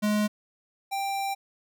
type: tone pair in turn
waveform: square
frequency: 210.1 / 787.1 Hz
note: G#3 / G5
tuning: +20 / +7 cents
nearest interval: octave + major seventh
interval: 2287 cents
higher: second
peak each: -23 / -28 dBFS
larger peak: first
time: 0.02-0.28 / 0.91-1.35 s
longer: second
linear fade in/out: 20 ms
effects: none